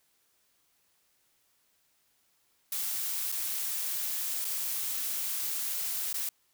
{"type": "noise with dropouts", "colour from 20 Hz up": "blue", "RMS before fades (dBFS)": -33, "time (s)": [2.72, 6.29], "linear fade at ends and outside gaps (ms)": 2, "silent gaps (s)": [[3.318, 3.323], [4.446, 4.45], [6.129, 6.141]], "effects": ["white hiss -71 dBFS RMS until 6.53 s"]}